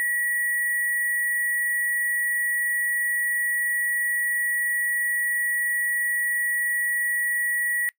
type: tone with sample-and-hold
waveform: sine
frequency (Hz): 1924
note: B6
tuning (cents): -46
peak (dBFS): -22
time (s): 0-7.89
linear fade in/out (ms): 0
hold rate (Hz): 11025
effects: noise-tail reverb RT60 0.1 s tail -22 dB re dry